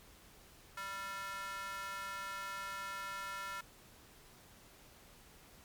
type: tone with high-pass filter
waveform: square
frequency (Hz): 196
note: G3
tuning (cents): 0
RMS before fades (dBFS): -43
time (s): 0.77-3.61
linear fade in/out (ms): 5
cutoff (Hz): 1300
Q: 3.1
effects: pink hiss -60 dBFS RMS until 5.64 s + MP3 96 kbps